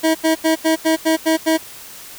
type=tone bursts; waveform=25% pulse; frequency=320.4 Hz; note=E4; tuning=49 cents flat; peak=-9 dBFS; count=8; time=0.03-1.578 s; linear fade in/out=20 ms; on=120 ms; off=84 ms; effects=white hiss -37 dBFS RMS until 2.18 s